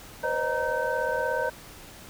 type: tone cluster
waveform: sine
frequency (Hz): 495.2 / 532 / 615 / 936 / 1537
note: B4 / C5 / D#5 / A#5 / G6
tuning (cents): +5 / +29 / -20 / +7 / -35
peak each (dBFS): -31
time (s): 0.23-1.5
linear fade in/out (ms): 10
effects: pink hiss -46 dBFS RMS until 2.09 s